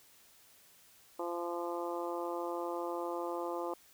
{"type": "harmonic tone", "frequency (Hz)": 172.5, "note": "F3", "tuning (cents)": -21, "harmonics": [2, 3, 4, 5, 6, 7], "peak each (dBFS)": [-39, -40, -44, -43, -44, -47], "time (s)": [1.19, 3.74], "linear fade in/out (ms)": 5, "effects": ["white hiss -62 dBFS RMS until 3.93 s"]}